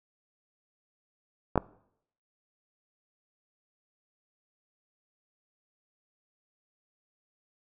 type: clicks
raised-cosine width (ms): 1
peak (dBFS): -12 / -7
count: 2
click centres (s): 1.557 / 1.577
effects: noise-tail reverb RT60 0.7 s tail -22 dB re dry